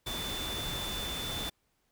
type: tone in noise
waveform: sine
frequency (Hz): 3520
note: A7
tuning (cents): 0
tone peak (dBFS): -37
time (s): 0.06-1.5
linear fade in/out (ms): 10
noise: pink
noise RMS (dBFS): -38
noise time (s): 0.06-1.5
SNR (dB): -2
effects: pink hiss -75 dBFS RMS until 1.91 s